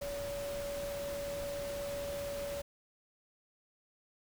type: tone in noise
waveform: sine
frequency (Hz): 568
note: C#5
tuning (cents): +42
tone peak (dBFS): -37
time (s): 0.01-2.62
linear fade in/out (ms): 10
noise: pink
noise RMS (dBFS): -45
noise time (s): 0.01-2.62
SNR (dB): +5
effects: none